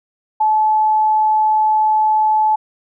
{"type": "tone", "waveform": "sine", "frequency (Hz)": 863, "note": "A5", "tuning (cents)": -34, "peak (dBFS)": -11, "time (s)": [0.4, 2.56], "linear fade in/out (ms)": 10, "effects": []}